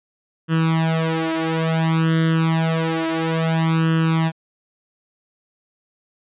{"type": "tone with flanger", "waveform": "sawtooth", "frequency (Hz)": 162.3, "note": "E3", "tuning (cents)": -27, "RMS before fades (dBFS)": -19, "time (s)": [0.48, 4.32], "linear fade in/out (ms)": 50, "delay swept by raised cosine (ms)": [0.67, 5.57], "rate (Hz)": 0.29, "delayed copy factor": 0.95, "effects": ["resampled to 8000 Hz"]}